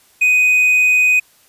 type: tone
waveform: triangle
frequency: 2497 Hz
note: D#7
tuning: 6 cents sharp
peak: -8 dBFS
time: 0.21-1.2 s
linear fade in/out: 10 ms
effects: white hiss -52 dBFS RMS until 1.48 s + resampled to 32000 Hz